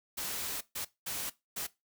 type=noise bursts at uneven times; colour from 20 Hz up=white; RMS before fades=-37 dBFS; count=4; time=0.17-0.61 / 0.75-0.85 / 1.06-1.3 / 1.56-1.67 s; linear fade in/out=10 ms; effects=noise-tail reverb RT60 0.2 s tail -18 dB re dry